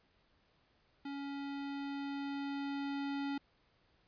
square tone with level ramp, 280.1 Hz, C#4, 18 cents sharp, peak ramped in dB -41 to -36 dBFS, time 1.05-3.38 s, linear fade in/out 5 ms, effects pink hiss -72 dBFS RMS until 4.07 s + resampled to 11025 Hz

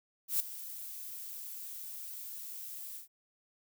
violet noise with ADSR envelope, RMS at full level -28 dBFS, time 0.28-3.08 s, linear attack 120 ms, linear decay 5 ms, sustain -16 dB, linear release 120 ms, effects none

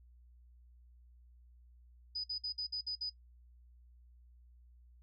sine tone bursts, 4978 Hz, D#8, in tune, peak -35 dBFS, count 7, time 2.15-3.099 s, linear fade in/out 10 ms, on 91 ms, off 52 ms, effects noise-tail reverb RT60 0.1 s tail -21 dB re dry + added 60 Hz sine -58 dBFS peak until 5.02 s

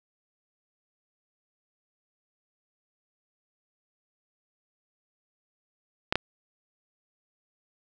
clicks, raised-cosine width 0.3 ms, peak -7 dBFS, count 2, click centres 6.125 / 6.156 s, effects none

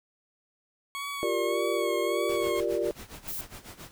20% pulse tone with vibrato, 1105 Hz, C#6, 6 cents flat, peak -28 dBFS, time 0.95-2.6 s, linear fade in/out 0 ms, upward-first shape sine, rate 1.7 Hz, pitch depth 45 cents each way
sine chord, G minor seventh, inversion third, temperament equal, 349.2 / 392 / 466.2 / 587.3 Hz, F4 / G4 / Bb4 / D5, 0 / 0 / 0 / 0 cents, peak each -31 dBFS, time 1.23-2.91 s, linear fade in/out 0 ms
pink noise with tremolo, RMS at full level -42 dBFS, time 2.29-3.91 s, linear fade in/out 0 ms, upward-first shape sine, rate 7.3 Hz, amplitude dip 80%
violet noise, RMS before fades -35 dBFS, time 3.28-3.41 s, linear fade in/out 0 ms
effects none

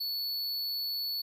square tone, 4432 Hz, C#8, 1 cent flat, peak -32 dBFS, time 0-1.22 s, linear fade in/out 10 ms, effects none

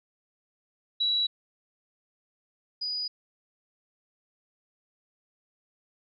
sine tone pair in turn, 3912 / 4929 Hz, B7 / D#8, -17 / -17 cents, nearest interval major third, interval 400 cents, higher second, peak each -23 / -29 dBFS, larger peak first, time 1-1.27 / 2.81-3.08 s, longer neither, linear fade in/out 10 ms, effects none

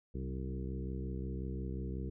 harmonic tone with a mistuned harmonic, 65.6 Hz, C2, 5 cents sharp, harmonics 1 / 2 / 3 / 4 / 5 / 6 / 7, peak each -39 / -43 / -44 / -50 / -48 / -49 / -52 dBFS, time 0.14-2.1 s, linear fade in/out 10 ms, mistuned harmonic 3, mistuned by -34 cents, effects none

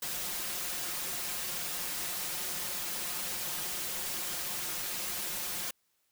white noise with comb filter, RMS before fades -36 dBFS, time 0.02-5.71 s, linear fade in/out 5 ms, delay 5.6 ms, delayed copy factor +0.75, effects white hiss -75 dBFS RMS until 6.11 s

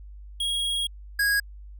square tone pair in turn, 3294 / 1647 Hz, G#7 / G#6, -15 / -15 cents, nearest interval octave, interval 1200 cents, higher first, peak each -25 / -21 dBFS, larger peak second, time 0.4-0.87 / 1.19-1.4 s, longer first, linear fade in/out 5 ms, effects added 50 Hz sine -40 dBFS peak until 1.79 s

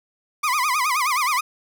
30% pulse tone with vibrato, 1108.7 Hz, C#6, in tune, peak -16 dBFS, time 0.43-1.41 s, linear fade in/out 10 ms, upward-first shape sine, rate 9.5 Hz, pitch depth 210 cents each way, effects none

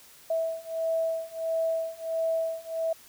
sine beating tone pair, 652 / 653.5 Hz, E5 / E5, -19 / -15 cents, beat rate 1.5 Hz, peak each -30 / -29 dBFS, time 0.3-2.93 s, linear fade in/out 5 ms, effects white hiss -53 dBFS RMS until 3.08 s

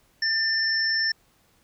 sine tone pair together, 1789 / 5370 Hz, A6 / E8, +28 / +31 cents, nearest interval octave + perfect fifth, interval 1903 cents, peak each -24 / -24 dBFS, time 0.22-1.12 s, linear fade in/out 5 ms, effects pink hiss -63 dBFS RMS until 1.63 s

